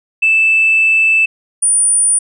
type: tone pair in turn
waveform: sine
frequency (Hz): 2637 / 9397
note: E7 / D9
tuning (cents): 0 / 0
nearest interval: octave + minor seventh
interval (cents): 2200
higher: second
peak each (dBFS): -7 / -8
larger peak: first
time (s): 0.22-1.26 / 1.62-2.19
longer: first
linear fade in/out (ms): 10
effects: tanh soft clip ceiling -3 dBFS